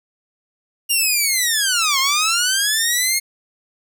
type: linear two-way sweep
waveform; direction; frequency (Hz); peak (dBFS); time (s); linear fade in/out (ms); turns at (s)
10% pulse; down then up; 2838 to 1046.5 to 2169; -7; 0.89-3.2; 20; 1.99
effects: none